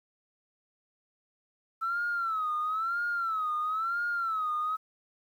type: tone with vibrato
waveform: sine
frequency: 1318.5 Hz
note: E6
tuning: in tune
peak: -27 dBFS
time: 1.81-4.77 s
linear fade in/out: 20 ms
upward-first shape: sine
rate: 1 Hz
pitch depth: 130 cents each way
effects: tanh soft clip ceiling -23 dBFS + 10-bit